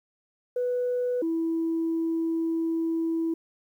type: tone pair in turn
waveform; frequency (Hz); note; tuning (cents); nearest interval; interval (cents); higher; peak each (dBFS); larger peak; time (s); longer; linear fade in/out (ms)
sine; 493.9 / 328.2; B4 / E4; 0 / -8; perfect fifth; 708; first; -23; neither; 0.56-1.22 / 1.22-3.34; second; 5
effects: tanh soft clip ceiling -20 dBFS + 10-bit